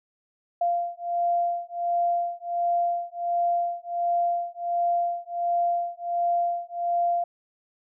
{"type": "beating tone pair", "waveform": "sine", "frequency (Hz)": [693, 694.4], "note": ["F5", "F5"], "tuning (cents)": [-14, -10], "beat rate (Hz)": 1.4, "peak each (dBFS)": -26, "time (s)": [0.61, 7.24], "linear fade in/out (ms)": 5, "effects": []}